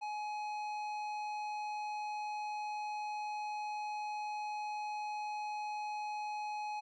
sine tone with tanh clipping, 842 Hz, G#5, 24 cents sharp, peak -39 dBFS, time 0.01-6.81 s, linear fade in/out 20 ms, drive 12 dB, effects none

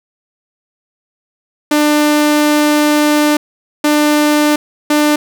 sawtooth tone bursts at uneven times, 298.3 Hz, D4, 27 cents sharp, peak -5 dBFS, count 3, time 1.71-3.37 / 3.84-4.56 / 4.9-5.16 s, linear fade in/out 5 ms, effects none

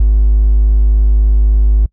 triangle tone with hard clipping, 51.8 Hz, G#1, 4 cents flat, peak -6 dBFS, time 0-1.86 s, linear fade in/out 5 ms, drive 3 dB, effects noise-tail reverb RT60 0.1 s tail -25 dB re dry

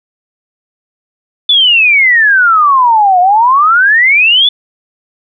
sine exponential two-way sweep, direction down then up, 3520 to 705 to 3520 Hz, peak -4 dBFS, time 1.49-4.49 s, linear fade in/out 5 ms, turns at 3.2 s, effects none

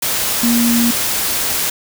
sine tone in noise, 235.5 Hz, A#3, 18 cents sharp, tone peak -12 dBFS, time 0.43-0.91 s, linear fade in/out 5 ms, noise white, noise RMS -18 dBFS, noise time 0.02-1.7 s, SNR +3 dB, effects none

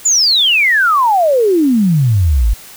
sine exponential sweep, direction down, 7260 to 47.94 Hz, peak -8 dBFS, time 0.05-2.54 s, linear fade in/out 10 ms, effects white hiss -36 dBFS RMS until 2.76 s

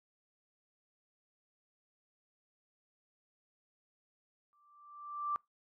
sine tone with exponential growth, 1174.7 Hz, D6, in tune, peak -30 dBFS, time 4.53-5.36 s, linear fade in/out 0 ms, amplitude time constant 180 ms, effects noise-tail reverb RT60 0.2 s tail -25 dB re dry

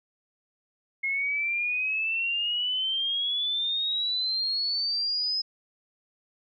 sine exponential sweep, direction up, 2153 to 5120 Hz, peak -25 dBFS, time 1.03-5.42 s, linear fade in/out 10 ms, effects none

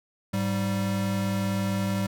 square tone pair together, 103.86 / 194.7 Hz, G#2 / G3, +1 / -12 cents, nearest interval major seventh, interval 1087 cents, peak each -30 / -27 dBFS, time 0.33-2.07 s, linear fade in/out 10 ms, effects none

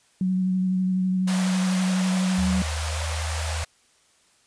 sine tone with vibrato, 185.7 Hz, F#3, 7 cents sharp, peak -20 dBFS, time 0.21-2.62 s, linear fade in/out 2 ms, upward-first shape sine, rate 12 Hz, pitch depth 17 cents each way
pink high-pass noise, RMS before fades -32 dBFS, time 1.27-3.65 s, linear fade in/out 10 ms, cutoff 500 Hz, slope 96 dB/octave
sine tone with pitch glide, 77.78 to 79.78 Hz, D#2 to D#2, 0 to +44 cents, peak -26 dBFS, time 2.38-3.64 s, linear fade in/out 5 ms, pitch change +44 cents, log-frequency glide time 2.77-2.97 s
effects white hiss -61 dBFS RMS until 4.46 s + resampled to 22050 Hz

